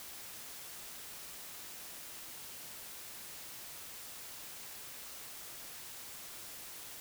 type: silence
effects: white hiss -48 dBFS RMS until 7 s